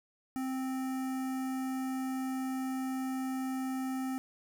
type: tone with notch filter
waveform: square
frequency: 261.6 Hz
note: C4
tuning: in tune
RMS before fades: -35 dBFS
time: 0.36-4.18 s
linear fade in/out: 0 ms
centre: 3700 Hz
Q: 0.77
effects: none